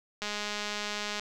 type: click train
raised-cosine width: 0.2 ms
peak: -17 dBFS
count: 204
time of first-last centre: 0.22-1.196 s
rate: 208 Hz
effects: none